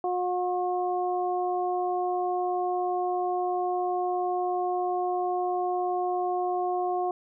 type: harmonic tone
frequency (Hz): 360.6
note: F#4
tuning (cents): -45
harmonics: 1 / 2 / 3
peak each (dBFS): -29 / -27 / -37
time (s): 0.04-7.11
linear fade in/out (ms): 2
effects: none